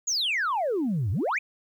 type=exponential two-way sweep; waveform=sine; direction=down then up; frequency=7040 to 88 to 2622 Hz; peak=-22 dBFS; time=0.07-1.39 s; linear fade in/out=10 ms; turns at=1.11 s; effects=tanh soft clip ceiling -21 dBFS + 10-bit